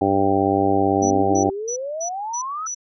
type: harmonic tone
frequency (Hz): 98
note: G2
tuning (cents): 0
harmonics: 1 / 2 / 3 / 4 / 5 / 6 / 7 / 8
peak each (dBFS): -28 / -28 / -21 / -22 / -27 / -27 / -26 / -21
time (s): 0.01-1.5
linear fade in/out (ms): 5
type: exponential sweep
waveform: sine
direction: up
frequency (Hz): 226.3 to 1335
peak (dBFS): -25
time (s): 1.02-2.67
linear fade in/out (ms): 2
type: tone bursts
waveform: sine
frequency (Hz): 5920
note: F#8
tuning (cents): 0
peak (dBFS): -25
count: 6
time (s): 1.02-2.748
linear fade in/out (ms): 10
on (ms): 88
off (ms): 240
effects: none